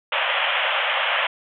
white band-pass noise, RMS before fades -22 dBFS, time 0.12-1.27 s, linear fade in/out 5 ms, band 510 to 3300 Hz, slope 96 dB/octave, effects none

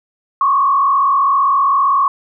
sine tone with frequency modulation, 1108.7 Hz, C#6, in tune, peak -10 dBFS, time 0.41-2.08 s, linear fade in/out 2 ms, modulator 42.3 Hz, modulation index 1.1, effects none

